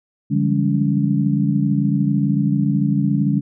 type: tone cluster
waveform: sine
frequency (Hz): 144.6 / 171.6 / 189.1 / 202.5 / 281.7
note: D3 / F3 / F#3 / G#3 / C#4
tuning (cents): -27 / -30 / +38 / -43 / +28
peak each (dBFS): -19 / -25 / -27 / -19 / -22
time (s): 0.3-3.41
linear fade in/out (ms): 20
effects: none